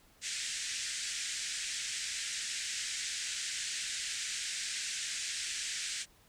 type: band-pass noise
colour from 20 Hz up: white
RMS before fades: -38 dBFS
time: 0.21-6.06 s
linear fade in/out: 50 ms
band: 1600 to 8400 Hz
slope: 48 dB/octave
effects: pink hiss -64 dBFS RMS until 6.28 s